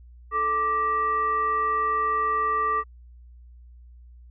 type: tone with frequency modulation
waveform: sine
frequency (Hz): 1174.7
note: D6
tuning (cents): 0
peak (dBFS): -21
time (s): 0.31-2.84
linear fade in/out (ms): 50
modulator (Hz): 738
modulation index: 0.54
effects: added 60 Hz sine -45 dBFS peak until 4.3 s